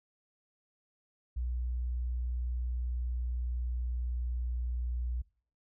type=tone with pitch glide; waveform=sine; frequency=61 to 60.61 Hz; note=B1 to B1; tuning=-21 to -32 cents; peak=-31 dBFS; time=1.36-5.22 s; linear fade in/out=10 ms; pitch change=-11 cents; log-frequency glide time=2.62-4.63 s; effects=noise-tail reverb RT60 0.5 s tail -24 dB re dry